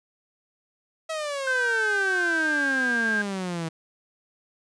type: exponential sweep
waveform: sawtooth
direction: down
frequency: 649 to 160 Hz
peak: -24 dBFS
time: 1.09-3.69 s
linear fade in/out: 10 ms
type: tone with pitch glide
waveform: sine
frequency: 1550 to 1599.1 Hz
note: G6 to G6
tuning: -20 to +34 cents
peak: -22 dBFS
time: 1.47-3.22 s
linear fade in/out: 5 ms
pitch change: +54 cents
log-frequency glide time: 2.25-2.64 s
effects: resampled to 22050 Hz